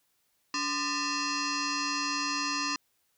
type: tone with frequency modulation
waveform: sine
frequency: 1958 Hz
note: B6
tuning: 15 cents flat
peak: -28 dBFS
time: 0.54-2.76 s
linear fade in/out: 2 ms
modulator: 748 Hz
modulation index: 5.2
effects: white hiss -73 dBFS RMS until 3.17 s